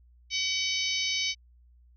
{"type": "harmonic tone", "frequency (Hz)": 757, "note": "F#5", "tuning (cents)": 39, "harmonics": [3, 4, 5, 6, 7, 8], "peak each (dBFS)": [-32, -33, -34, -35, -35, -36], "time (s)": [0.3, 1.35], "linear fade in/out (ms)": 50, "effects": ["added 60 Hz sine -55 dBFS peak until 1.96 s"]}